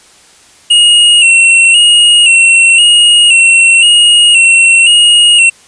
square tone with vibrato, 2791 Hz, F7, 2 cents flat, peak -3 dBFS, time 0.7-5.5 s, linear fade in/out 10 ms, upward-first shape square, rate 0.96 Hz, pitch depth 48 cents each way, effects white hiss -41 dBFS RMS until 5.67 s + resampled to 22050 Hz

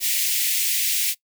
white high-pass noise, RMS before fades -22 dBFS, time 0-1.15 s, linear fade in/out 50 ms, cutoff 2000 Hz, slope 48 dB/octave, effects noise-tail reverb RT60 0.1 s tail -20 dB re dry

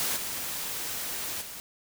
white noise with level steps, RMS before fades -29 / -34 / -41 dBFS, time 0-1.6 s, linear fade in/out 0 ms, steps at 0.16 / 1.41 s, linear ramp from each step 10 ms, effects none

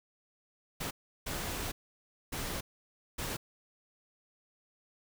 pink noise bursts at uneven times, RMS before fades -37 dBFS, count 4, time 0.8-0.91 / 1.26-1.72 / 2.32-2.61 / 3.18-3.37 s, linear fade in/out 10 ms, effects none

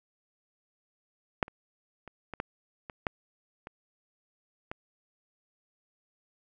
clicks, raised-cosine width 0.5 ms, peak -9 / -30 / -29 / -23 / -16 / -25 / -13 / -26 / -21 dBFS, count 9, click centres 1.428 / 1.481 / 2.077 / 2.337 / 2.401 / 2.898 / 3.068 / 3.671 / 4.715 s, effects none

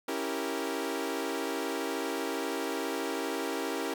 sawtooth chord, C# diminished seventh, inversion none, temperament equal, 277.2 / 329.6 / 392 / 466.2 Hz, C#4 / E4 / G4 / Bb4, 0 / 0 / 0 / 0 cents, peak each -33 dBFS, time 0.08-3.94 s, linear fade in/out 5 ms, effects none

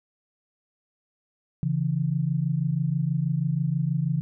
sine tone pair together, 138.59 / 164.81 Hz, C#3 / E3, 0 / 0 cents, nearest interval minor third, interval 300 cents, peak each -25 dBFS, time 1.63-4.21 s, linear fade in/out 0 ms, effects none

